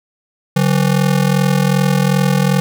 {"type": "ring-modulated tone", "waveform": "square", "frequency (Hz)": 164.81, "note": "E3", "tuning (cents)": 0, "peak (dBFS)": -9, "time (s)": [0.56, 2.6], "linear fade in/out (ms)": 0, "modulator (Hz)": 21.3, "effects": []}